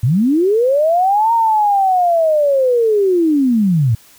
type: linear two-way sweep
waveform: sine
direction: up then down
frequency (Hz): 103.83 to 932.3 to 103.83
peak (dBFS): -10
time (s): 0.03-3.95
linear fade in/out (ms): 5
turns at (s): 1.33
effects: white hiss -46 dBFS RMS until 4.18 s